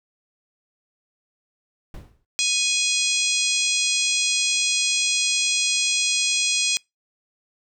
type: noise with exponential decay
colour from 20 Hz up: brown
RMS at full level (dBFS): -33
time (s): 1.94-2.25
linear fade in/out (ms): 2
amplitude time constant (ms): 67
type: harmonic tone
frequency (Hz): 830.6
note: G#5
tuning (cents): 0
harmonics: 3 / 4 / 5 / 6 / 7 / 8 / 9 / 10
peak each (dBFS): -25 / -26 / -27 / -28 / -28 / -29 / -30 / -30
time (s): 2.39-6.77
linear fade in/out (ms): 0
effects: noise-tail reverb RT60 0.2 s tail -26 dB re dry